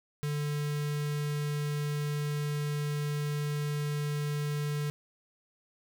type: tone with notch filter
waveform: square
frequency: 147.2 Hz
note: D3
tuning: 4 cents sharp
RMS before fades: -32 dBFS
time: 0.23-4.9 s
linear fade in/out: 0 ms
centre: 780 Hz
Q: 1.6
effects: none